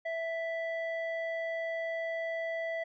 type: tone with low-pass filter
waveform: square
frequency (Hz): 659.3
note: E5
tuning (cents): 0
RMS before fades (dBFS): -35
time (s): 0.05-2.84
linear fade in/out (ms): 10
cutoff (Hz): 1800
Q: 2.4
effects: none